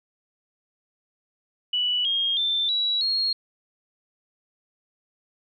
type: tone with pitch steps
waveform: sine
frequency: 2956 / 3242 / 3556 / 3900 / 4278 Hz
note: F#7 / G#7 / A7 / B7 / C8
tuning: -2 / -42 / +18 / -23 / +38 cents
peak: -21 dBFS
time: 1.73-3.33 s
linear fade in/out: 5 ms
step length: 320 ms
effects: none